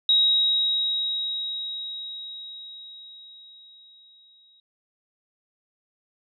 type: tone with exponential decay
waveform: sine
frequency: 3808 Hz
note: A#7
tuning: 36 cents sharp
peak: -15 dBFS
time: 0.09-4.6 s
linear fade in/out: 2 ms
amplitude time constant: 980 ms
effects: none